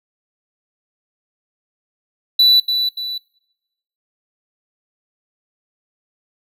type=tone with echo; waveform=triangle; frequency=3966 Hz; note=B7; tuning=7 cents sharp; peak=-7 dBFS; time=2.39-2.6 s; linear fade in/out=5 ms; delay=290 ms; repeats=2; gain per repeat=-7 dB; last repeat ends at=3.18 s; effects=noise-tail reverb RT60 1.0 s tail -24 dB re dry